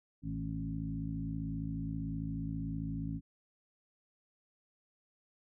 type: harmonic tone with a mistuned harmonic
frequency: 55 Hz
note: A1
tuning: in tune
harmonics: 1 / 2 / 3 / 4 / 5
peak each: -43 / -42 / -39 / -45 / -41 dBFS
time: 0.22-3.21 s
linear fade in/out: 50 ms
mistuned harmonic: 3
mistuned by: -37 cents
effects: none